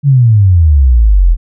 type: exponential sweep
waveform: sine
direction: down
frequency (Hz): 146.83 to 39.61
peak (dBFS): -3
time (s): 0.03-1.37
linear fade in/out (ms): 50
effects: none